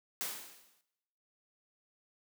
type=noise with exponential decay; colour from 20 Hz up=white; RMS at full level=-35 dBFS; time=0.21-0.81 s; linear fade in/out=0 ms; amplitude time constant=130 ms; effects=noise-tail reverb RT60 1.0 s tail -20 dB re dry + high-pass 200 Hz 12 dB/octave